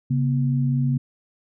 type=tone pair together; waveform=sine; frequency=136.8 / 241.5 Hz; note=C#3 / B3; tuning=-23 / -39 cents; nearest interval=minor seventh; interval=984 cents; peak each=-19 / -25 dBFS; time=0.1-0.98 s; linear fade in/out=10 ms; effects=none